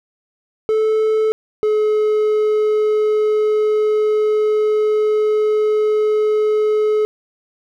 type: tone pair in turn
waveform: triangle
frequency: 436.1 / 427.1 Hz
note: A4 / G#4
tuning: -15 / +48 cents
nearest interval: unison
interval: 37 cents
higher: first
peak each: -11 dBFS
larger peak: neither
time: 0.69-1.32 / 1.63-7.05 s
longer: second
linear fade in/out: 0 ms
effects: none